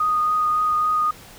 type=tone with vibrato; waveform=sine; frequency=1238 Hz; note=D#6; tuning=9 cents flat; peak=-17 dBFS; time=0-1.11 s; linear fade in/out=5 ms; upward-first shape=triangle; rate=3.6 Hz; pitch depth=13 cents each way; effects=pink hiss -44 dBFS RMS until 1.38 s